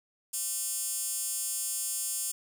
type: tone with high-pass filter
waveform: 15% pulse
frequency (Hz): 300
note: D4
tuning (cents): +37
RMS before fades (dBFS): -33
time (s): 0.33-2.32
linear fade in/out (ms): 10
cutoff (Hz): 8500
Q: 2.6
effects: none